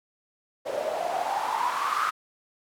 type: noise with band-pass filter sweep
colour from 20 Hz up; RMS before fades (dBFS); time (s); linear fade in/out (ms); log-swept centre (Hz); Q
white; -28; 0.65-2.11; 20; 530 to 1300; 8
effects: none